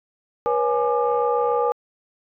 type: tone cluster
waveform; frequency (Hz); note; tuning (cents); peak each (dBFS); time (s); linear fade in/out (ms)
sine; 481.9 / 549 / 837 / 1195; B4 / C#5 / G#5 / D6; -43 / -17 / +13 / +30; -20 / -27 / -23 / -26; 0.46-1.72; 0
effects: tanh soft clip ceiling -8 dBFS